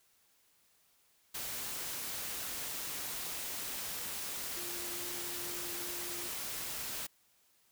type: tone in noise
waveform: sine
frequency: 350 Hz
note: F4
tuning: 4 cents sharp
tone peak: -48 dBFS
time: 4.56-6.29 s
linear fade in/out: 10 ms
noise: white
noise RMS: -40 dBFS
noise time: 1.34-7.07 s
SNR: -11 dB
effects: white hiss -70 dBFS RMS until 7.71 s